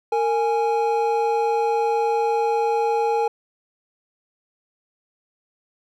triangle tone pair together, 459.1 / 830.6 Hz, A#4 / G#5, -26 / 0 cents, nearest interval minor seventh, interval 1026 cents, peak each -19 dBFS, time 0.12-3.28 s, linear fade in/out 5 ms, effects none

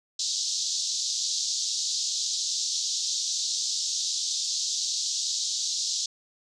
white band-pass noise, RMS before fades -29 dBFS, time 0.19-6.06 s, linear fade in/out 5 ms, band 3700 to 6900 Hz, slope 48 dB/octave, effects none

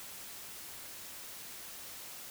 silence, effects white hiss -47 dBFS RMS until 2.3 s

